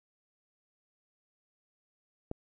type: click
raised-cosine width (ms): 2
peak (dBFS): -22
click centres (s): 2.314
effects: none